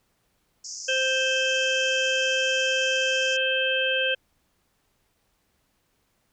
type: band-pass noise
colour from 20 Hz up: white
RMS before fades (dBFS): -37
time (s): 0.64-3.37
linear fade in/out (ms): 10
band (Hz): 5000 to 7000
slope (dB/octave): 96
type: harmonic tone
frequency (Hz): 523.3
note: C5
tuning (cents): 0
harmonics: 1 / 3 / 5 / 6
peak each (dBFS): -27 / -27 / -27 / -27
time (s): 0.88-4.15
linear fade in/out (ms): 10
effects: pink hiss -70 dBFS RMS until 6.32 s